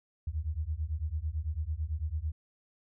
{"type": "beating tone pair", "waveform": "sine", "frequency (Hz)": [73.42, 82.42], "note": ["D2", "E2"], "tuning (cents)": [0, 0], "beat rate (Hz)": 9, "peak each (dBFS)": [-34, -34], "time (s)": [0.27, 2.32], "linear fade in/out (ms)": 5, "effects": []}